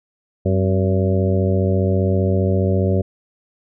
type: harmonic tone with a mistuned harmonic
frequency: 95 Hz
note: F#2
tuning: 46 cents sharp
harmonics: 1 / 2 / 3 / 4 / 5 / 6 / 7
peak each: -17 / -21 / -28 / -23 / -26 / -25 / -32 dBFS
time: 0.45-3.02 s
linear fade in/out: 10 ms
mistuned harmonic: 3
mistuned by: -87 cents
effects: none